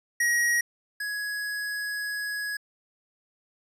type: tone pair in turn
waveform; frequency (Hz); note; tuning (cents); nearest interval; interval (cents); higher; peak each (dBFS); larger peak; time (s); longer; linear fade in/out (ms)
square; 1896 / 1673.1; A#6 / G#6; +29 / +12; major second; 217; first; -22 / -30; first; 0.2-0.61 / 1-2.57; second; 5
effects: resampled to 32000 Hz